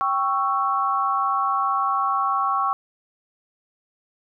sine chord, C# diminished, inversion second, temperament equal with one note detuned, 784 / 1108.7 / 1326.9 Hz, G5 / C#6 / E6, 0 / 0 / +11 cents, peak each -26 / -21 / -26 dBFS, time 0.01-2.73 s, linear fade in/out 0 ms, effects none

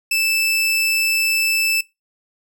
sawtooth tone, 2637 Hz, E7, in tune, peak -13 dBFS, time 0.11-1.81 s, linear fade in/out 5 ms, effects noise-tail reverb RT60 0.2 s tail -20 dB re dry

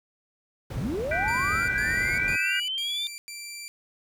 brown noise, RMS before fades -31 dBFS, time 0.7-2.36 s, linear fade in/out 5 ms
sine linear sweep, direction up, 92.5 to 3620 Hz, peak -27 dBFS, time 0.77-3.07 s, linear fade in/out 0 ms
sine chord, G major seventh, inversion third, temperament equal, 1480 / 1568 / 1975.5 / 2349 Hz, F#6 / G6 / B6 / D7, 0 / 0 / 0 / 0 cents, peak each -31 / -30 / -32 / -31 dBFS, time 1.11-2.6 s, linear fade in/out 5 ms
15% pulse tone bursts, 2349 Hz, D7, in tune, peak -30 dBFS, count 5, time 1.28-3.68 s, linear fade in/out 0 ms, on 400 ms, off 100 ms
effects high-pass 60 Hz 12 dB/octave

